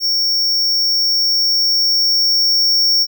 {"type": "tone with level ramp", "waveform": "square", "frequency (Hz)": 5490, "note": "F8", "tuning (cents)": -31, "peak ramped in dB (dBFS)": [-14, -11], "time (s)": [0, 3.07], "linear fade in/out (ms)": 50, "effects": []}